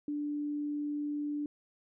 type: tone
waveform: sine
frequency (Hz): 293.7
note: D4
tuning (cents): 0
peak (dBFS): -32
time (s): 0.08-1.46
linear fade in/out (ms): 2
effects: none